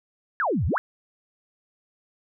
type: exponential two-way sweep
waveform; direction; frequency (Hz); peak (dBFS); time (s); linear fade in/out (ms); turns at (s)
sine; down then up; 1760 to 68.9 to 1760; -21; 0.4-0.78; 0; 0.66
effects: none